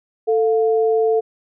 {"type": "tone pair together", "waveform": "sine", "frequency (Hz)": [443.4, 703.9], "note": ["A4", "F5"], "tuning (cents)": [13, 13], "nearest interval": "minor sixth", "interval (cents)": 800, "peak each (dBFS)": [-14, -23], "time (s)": [0.27, 1.21], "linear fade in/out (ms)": 20, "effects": []}